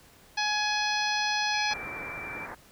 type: harmonic tone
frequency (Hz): 840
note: G#5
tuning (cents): +19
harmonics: 1 / 2 / 3 / 4 / 5 / 6 / 7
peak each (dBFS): -30 / -31 / -33 / -37 / -34 / -35 / -40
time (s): 0.37-1.74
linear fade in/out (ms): 10
type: tone with vibrato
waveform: sine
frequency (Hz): 2349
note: D7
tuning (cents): 0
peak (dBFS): -37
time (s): 1.53-2.46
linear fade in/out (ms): 10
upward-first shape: square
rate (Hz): 10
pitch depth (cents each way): 11
type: low-pass noise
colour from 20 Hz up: white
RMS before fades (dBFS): -41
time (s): 1.7-2.55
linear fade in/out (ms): 10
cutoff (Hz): 1900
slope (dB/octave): 48
effects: pink hiss -56 dBFS RMS until 2.71 s